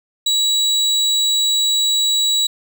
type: tone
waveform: 35% pulse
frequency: 3900 Hz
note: B7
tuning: 23 cents flat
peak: -12 dBFS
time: 0.26-2.47 s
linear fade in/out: 5 ms
effects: none